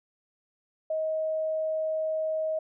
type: tone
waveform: sine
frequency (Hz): 631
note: D#5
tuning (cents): +24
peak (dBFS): -26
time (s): 0.9-2.59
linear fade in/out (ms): 5
effects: none